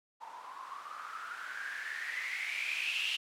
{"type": "noise with low-pass filter sweep", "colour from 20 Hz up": "violet", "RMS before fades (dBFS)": -39, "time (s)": [0.2, 3.17], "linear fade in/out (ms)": 20, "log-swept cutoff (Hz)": [900, 2900], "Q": 9.7, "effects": []}